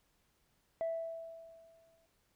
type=tone with exponential decay; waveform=sine; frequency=659 Hz; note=E5; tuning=1 cent flat; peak=-30 dBFS; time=0.81-2.06 s; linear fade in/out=0 ms; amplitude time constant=270 ms; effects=tanh soft clip ceiling -30 dBFS + pink hiss -75 dBFS RMS until 2.35 s